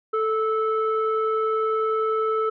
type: tone pair together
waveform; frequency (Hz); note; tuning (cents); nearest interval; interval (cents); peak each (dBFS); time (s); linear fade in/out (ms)
sine; 440 / 1309.4; A4 / E6; 0 / -12; octave + perfect fifth; 1888; -21 / -23; 0.13-2.5; 10
effects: tanh soft clip ceiling -15 dBFS